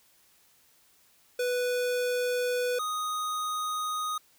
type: tone pair in turn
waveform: square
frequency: 493.9 / 1244.6 Hz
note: B4 / D#6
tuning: 0 / 0 cents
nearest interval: octave + major third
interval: 1600 cents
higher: second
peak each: -27 / -30 dBFS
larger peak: first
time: 1.39-2.79 / 2.79-4.18 s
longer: first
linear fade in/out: 5 ms
effects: white hiss -63 dBFS RMS until 4.38 s